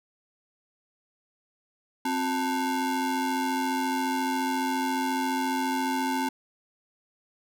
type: ring-modulated tone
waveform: square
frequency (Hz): 311.1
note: D#4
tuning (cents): 0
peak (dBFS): -23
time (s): 2.05-6.29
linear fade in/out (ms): 5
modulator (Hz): 575
effects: none